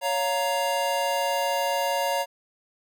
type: chord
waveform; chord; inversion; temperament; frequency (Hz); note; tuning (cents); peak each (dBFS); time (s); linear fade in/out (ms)
square; Bb minor; first; just; 559.4 / 699.2 / 932.3; Db5 / F5 / Bb5; +16 / +2 / 0; -28 / -30 / -28; 0.01-2.26; 50
effects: none